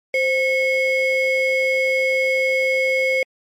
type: ring-modulated tone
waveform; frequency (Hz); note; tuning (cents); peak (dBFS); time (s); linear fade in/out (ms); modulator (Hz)
triangle; 1354; E6; +46; -11; 0.14-3.23; 2; 832
effects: MP3 64 kbps